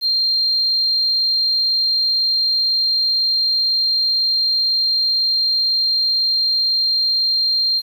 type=tone; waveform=triangle; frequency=4186 Hz; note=C8; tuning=in tune; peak=-11 dBFS; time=0.01-7.82 s; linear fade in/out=50 ms; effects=tanh soft clip ceiling -13 dBFS + 8-bit